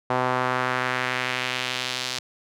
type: tone with band-pass filter sweep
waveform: sawtooth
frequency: 126.9 Hz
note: B2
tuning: 47 cents sharp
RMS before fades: -26 dBFS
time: 0.1-2.19 s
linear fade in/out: 5 ms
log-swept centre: 900 to 4600 Hz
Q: 1.4
effects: none